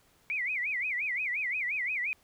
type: tone with vibrato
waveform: sine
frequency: 2217 Hz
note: C#7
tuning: in tune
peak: -29 dBFS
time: 0.3-2.13 s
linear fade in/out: 0 ms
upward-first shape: sine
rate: 5.7 Hz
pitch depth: 240 cents each way
effects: pink hiss -65 dBFS RMS until 2.23 s